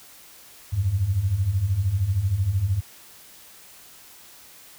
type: beating tone pair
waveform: sine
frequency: 87.31 / 100.31 Hz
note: F2 / G2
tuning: 0 / +40 cents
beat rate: 13 Hz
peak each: -26 / -21 dBFS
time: 0.72-2.81 s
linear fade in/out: 20 ms
effects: white hiss -48 dBFS RMS until 4.78 s